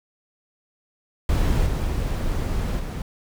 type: noise with level steps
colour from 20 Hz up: brown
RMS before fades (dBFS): -20 / -24 / -28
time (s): 1.29-3.02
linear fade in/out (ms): 2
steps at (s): 1.66 / 2.79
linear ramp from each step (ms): 5
effects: none